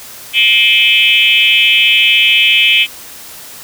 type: tone with frequency modulation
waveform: sine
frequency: 2803 Hz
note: F7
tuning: 6 cents sharp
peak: -6 dBFS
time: 0.33-2.87 s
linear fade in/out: 50 ms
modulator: 224 Hz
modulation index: 2.3
effects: white hiss -32 dBFS RMS until 3.63 s